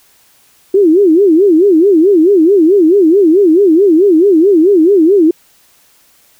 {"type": "tone with vibrato", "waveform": "sine", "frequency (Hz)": 357.6, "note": "F4", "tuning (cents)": 41, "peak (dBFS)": -4, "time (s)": [0.74, 5.31], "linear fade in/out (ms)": 5, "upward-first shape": "sine", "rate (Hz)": 4.6, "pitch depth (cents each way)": 250, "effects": ["white hiss -49 dBFS RMS until 6.39 s"]}